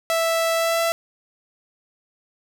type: tone with pitch glide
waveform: sawtooth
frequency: 659.3 to 667.3 Hz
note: E5 to E5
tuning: 0 to +21 cents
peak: -15 dBFS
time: 0.1-0.92 s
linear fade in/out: 0 ms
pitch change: +21 cents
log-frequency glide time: 0.55-0.81 s
effects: none